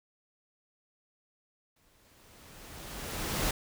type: noise with exponential growth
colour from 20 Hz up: pink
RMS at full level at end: -29 dBFS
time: 1.76-3.51 s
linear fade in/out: 5 ms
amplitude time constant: 380 ms
effects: none